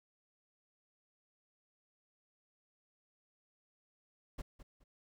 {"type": "noise with echo", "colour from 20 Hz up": "brown", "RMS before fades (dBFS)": -41, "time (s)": [4.38, 4.42], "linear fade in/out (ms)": 10, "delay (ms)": 210, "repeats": 2, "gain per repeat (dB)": -12, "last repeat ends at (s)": 4.84, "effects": []}